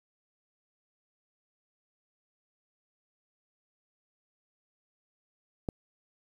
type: click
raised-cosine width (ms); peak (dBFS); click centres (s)
2; -18; 5.688
effects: 9-bit